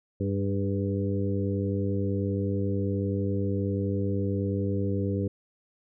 harmonic tone with a mistuned harmonic, 98.6 Hz, G2, 11 cents sharp, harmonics 1 / 2 / 3 / 4 / 5, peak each -28 / -31 / -33 / -34 / -35 dBFS, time 0.2-5.28 s, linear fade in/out 5 ms, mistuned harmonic 4, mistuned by +34 cents, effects none

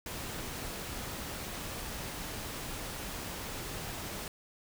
pink noise, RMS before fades -40 dBFS, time 0.06-4.28 s, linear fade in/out 2 ms, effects none

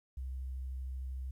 sine tone with vibrato, 64.9 Hz, C2, 13 cents flat, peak -37 dBFS, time 0.17-1.31 s, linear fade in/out 5 ms, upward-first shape triangle, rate 13 Hz, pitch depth 17 cents each way, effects 12-bit

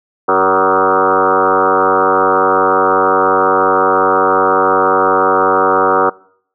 sine tone with frequency modulation, 851 Hz, G#5, 42 cents sharp, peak -8 dBFS, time 0.28-6.1 s, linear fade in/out 10 ms, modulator 94.4 Hz, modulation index 5.4, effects noise-tail reverb RT60 0.6 s tail -24 dB re dry

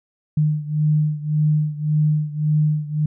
sine beating tone pair, 151.4 / 153.2 Hz, D#3 / D#3, -47 / -27 cents, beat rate 1.8 Hz, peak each -18 / -21 dBFS, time 0.37-3.06 s, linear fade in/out 5 ms, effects none

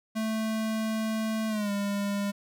square tone with pitch glide, 220 to 201.7 Hz, A3 to G3, 0 to +50 cents, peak -28 dBFS, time 0.15-2.32 s, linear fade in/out 20 ms, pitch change -150 cents, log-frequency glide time 1.48-1.71 s, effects none

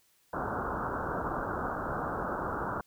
white low-pass noise, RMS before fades -34 dBFS, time 0.33-2.81 s, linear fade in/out 5 ms, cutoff 1500 Hz, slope 96 dB/octave, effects white hiss -68 dBFS RMS until 2.86 s

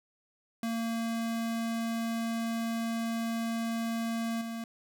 square tone with level steps, 228.8 Hz, A#3, 32 cents flat, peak -31 / -36 dBFS, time 0.63-4.64 s, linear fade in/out 2 ms, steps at 4.41 s, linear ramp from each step 5 ms, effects none

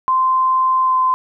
sine tone with pitch glide, 1039 to 1031.2 Hz, C6 to C6, -12 to -26 cents, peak -12 dBFS, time 0.08-1.14 s, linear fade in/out 0 ms, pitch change -14 cents, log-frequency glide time 0.83-0.96 s, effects none

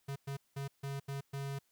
square tone bursts at uneven times, 138.59 Hz, C#3, in tune, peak -38 dBFS, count 6, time 0.08-0.16 / 0.27-0.37 / 0.56-0.68 / 0.83-1 / 1.08-1.21 / 1.33-1.59 s, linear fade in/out 10 ms, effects white hiss -75 dBFS RMS until 1.71 s

